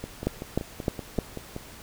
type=two click trains; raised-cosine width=2 ms; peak=-10 / -20 dBFS; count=4 / 9; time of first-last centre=0.27-1.187 / 0.04-1.564 s; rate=3.27 / 5.25 Hz; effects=pink hiss -46 dBFS RMS until 1.82 s